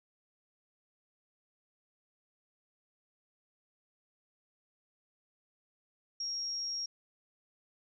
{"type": "tone", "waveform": "sine", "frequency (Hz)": 5588, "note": "F8", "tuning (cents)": 0, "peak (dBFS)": -34, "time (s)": [6.2, 6.86], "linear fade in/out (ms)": 5, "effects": []}